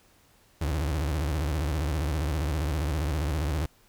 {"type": "tone with vibrato", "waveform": "35% pulse", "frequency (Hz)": 75, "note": "D2", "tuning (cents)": 37, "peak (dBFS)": -24, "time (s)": [0.61, 3.66], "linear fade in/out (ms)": 5, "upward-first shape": "sine", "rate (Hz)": 15, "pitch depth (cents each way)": 190, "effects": ["pink hiss -61 dBFS RMS until 3.88 s"]}